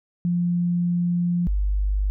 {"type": "tone pair in turn", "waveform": "sine", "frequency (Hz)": [174.61, 49.71], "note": ["F3", "G1"], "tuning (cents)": [0, 25], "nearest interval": "octave + minor seventh", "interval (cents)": 2175, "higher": "first", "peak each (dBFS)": -19, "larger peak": "neither", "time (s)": [[0.25, 1.47], [1.47, 2.1]], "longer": "first", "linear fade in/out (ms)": 0, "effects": []}